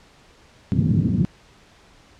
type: band-pass noise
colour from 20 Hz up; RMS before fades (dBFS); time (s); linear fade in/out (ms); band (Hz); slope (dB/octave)
pink; -19; 0.72-1.25; 0; 110 to 220; 24
effects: pink hiss -52 dBFS RMS until 2.19 s + low-pass 6000 Hz 12 dB/octave